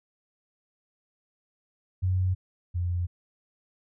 sine tone pair in turn, 92.5 / 88.04 Hz, F#2 / F2, 0 / +14 cents, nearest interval minor second, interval 86 cents, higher first, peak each -22 / -25 dBFS, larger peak first, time 2.02-2.35 / 2.74-3.07 s, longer neither, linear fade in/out 20 ms, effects none

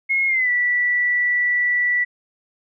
sine tone with pitch glide, 2162 to 1959.8 Hz, C#7 to B6, -44 to -14 cents, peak -16 dBFS, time 0.09-2.05 s, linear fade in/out 20 ms, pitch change -170 cents, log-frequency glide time 0.27-0.5 s, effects none

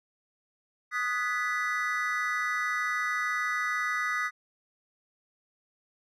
triangle chord, G# minor seventh, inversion second, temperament equal with one note detuned, 1244.5 / 1480 / 1702 / 1975.5 Hz, D#6 / F#6 / G#6 / B6, 0 / 0 / +42 / 0 cents, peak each -30 / -34 / -35 / -29 dBFS, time 0.91-4.31 s, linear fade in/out 50 ms, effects none

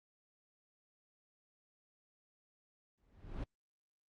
brown noise with exponential growth, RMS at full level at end -37 dBFS, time 2.98-3.44 s, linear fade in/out 5 ms, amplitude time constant 100 ms, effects low-pass 4000 Hz 12 dB/octave + Opus 32 kbps

